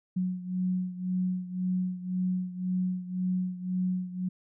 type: beating tone pair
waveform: sine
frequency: 182.7 / 184.6 Hz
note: F#3 / F#3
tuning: -22 / -4 cents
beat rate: 1.9 Hz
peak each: -29 / -33 dBFS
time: 0.16-4.29 s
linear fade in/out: 10 ms
effects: none